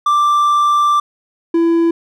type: tone pair in turn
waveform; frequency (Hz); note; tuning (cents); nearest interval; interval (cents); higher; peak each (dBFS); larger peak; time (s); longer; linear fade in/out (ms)
triangle; 1177 / 334.4; D6 / E4; +3 / +25; octave + minor seventh; 2178; first; -8; neither; 0.06-1 / 1.54-1.91; first; 5
effects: none